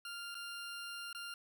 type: tone with dropouts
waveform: 20% pulse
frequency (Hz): 1396.9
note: F6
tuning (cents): 0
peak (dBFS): -38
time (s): 0.05-1.34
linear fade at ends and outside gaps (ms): 2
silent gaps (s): 0.345-0.351 / 1.129-1.148
effects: none